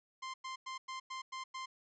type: tone bursts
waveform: sawtooth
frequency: 1046.5 Hz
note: C6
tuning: in tune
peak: -37 dBFS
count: 7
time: 0.22-1.66 s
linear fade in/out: 10 ms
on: 120 ms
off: 100 ms
effects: resampled to 16000 Hz + 13-bit